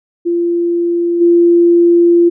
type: tone with level steps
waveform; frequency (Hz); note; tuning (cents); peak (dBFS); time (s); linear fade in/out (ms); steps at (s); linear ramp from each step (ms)
sine; 343.8; F4; -27; -11 / -5; 0.25-2.3; 20; 1.2; 20
effects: none